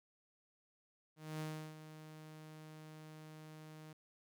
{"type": "tone with ADSR envelope", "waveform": "sawtooth", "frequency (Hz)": 155.56, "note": "D#3", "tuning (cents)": 0, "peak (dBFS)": -36, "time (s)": [1.16, 3.93], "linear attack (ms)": 240, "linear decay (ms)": 340, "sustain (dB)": -12, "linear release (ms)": 4, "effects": []}